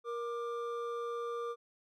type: tone pair together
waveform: triangle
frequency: 471.1 / 1187.1 Hz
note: A#4 / D6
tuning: +18 / +18 cents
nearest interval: octave + major third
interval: 1600 cents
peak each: -35 / -39 dBFS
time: 0.04-1.56 s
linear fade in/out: 50 ms
effects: none